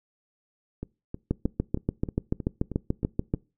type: two click trains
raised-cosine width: 3 ms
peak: -20 / -11 dBFS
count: 9 / 15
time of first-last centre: 0.83-3.346 / 1.31-3.339 s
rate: 3.18 / 6.9 Hz
effects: noise-tail reverb RT60 0.3 s tail -24 dB re dry